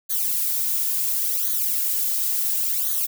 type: noise with flanger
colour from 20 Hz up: violet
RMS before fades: -23 dBFS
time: 0.09-3.07 s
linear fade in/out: 20 ms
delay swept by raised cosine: 0.38 to 3.28 ms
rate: 0.71 Hz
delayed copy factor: -1
effects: none